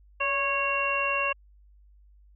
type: harmonic tone with a mistuned harmonic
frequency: 550 Hz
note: C#5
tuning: 14 cents flat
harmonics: 1 / 2 / 3 / 4 / 5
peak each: -32 / -29 / -35 / -38 / -27 dBFS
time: 0.2-1.33 s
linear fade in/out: 10 ms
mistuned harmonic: 1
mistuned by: +53 cents
effects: added 50 Hz sine -53 dBFS peak until 2.35 s